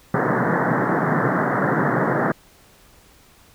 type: band-pass noise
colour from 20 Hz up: pink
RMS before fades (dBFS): -20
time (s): 0.14-2.32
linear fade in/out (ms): 5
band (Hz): 120 to 1900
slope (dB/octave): 96
effects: pink hiss -52 dBFS RMS until 3.54 s